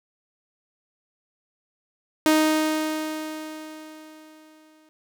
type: tone with exponential decay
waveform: sawtooth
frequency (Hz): 311.1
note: D#4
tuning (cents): 0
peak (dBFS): -11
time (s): 2.26-4.89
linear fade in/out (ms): 0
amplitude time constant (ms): 570
effects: none